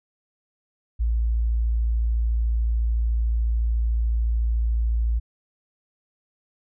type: tone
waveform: sine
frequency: 56.9 Hz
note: A#1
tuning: 41 cents flat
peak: -19 dBFS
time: 0.99-5.2 s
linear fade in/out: 20 ms
effects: none